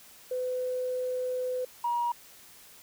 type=tone pair in turn; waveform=sine; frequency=505 / 953.3 Hz; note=B4 / A#5; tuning=+39 / +39 cents; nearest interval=major seventh; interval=1100 cents; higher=second; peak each=-28 / -25 dBFS; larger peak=second; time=0.31-1.65 / 1.84-2.12 s; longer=first; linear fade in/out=5 ms; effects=tanh soft clip ceiling -21 dBFS + white hiss -53 dBFS RMS until 2.82 s